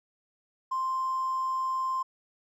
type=tone with hard clipping; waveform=triangle; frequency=1046.5 Hz; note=C6; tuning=in tune; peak=-27 dBFS; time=0.71-2.03 s; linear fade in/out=10 ms; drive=3 dB; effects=none